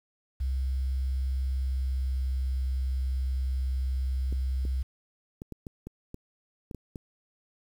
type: tone with pitch glide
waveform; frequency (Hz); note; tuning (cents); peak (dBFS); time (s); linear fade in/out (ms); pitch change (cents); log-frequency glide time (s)
sine; 65.7 to 65.1; C2 to C2; +8 to -8; -26; 0.4-4.83; 10; -16; 1.33-2.43
type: clicks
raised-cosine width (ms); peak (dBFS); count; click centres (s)
3; -26; 10; 4.326 / 4.652 / 5.419 / 5.523 / 5.668 / 5.87 / 6.144 / 6.712 / 6.747 / 6.958
effects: 9-bit